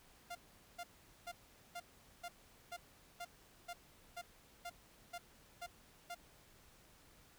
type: tone bursts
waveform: sawtooth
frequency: 698.5 Hz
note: F5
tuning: in tune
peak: -40 dBFS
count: 13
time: 0.3-6.149 s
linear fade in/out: 10 ms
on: 53 ms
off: 430 ms
effects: pink hiss -65 dBFS RMS until 7.38 s